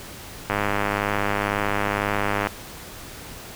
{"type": "click train", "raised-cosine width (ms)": 0.5, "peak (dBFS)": -7, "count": 202, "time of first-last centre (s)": [0.5, 2.471], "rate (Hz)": 102, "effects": ["pink hiss -39 dBFS RMS until 3.55 s"]}